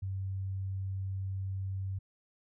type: tone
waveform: sine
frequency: 96 Hz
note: G2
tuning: 36 cents flat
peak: -33 dBFS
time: 0.02-1.99 s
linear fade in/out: 10 ms
effects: none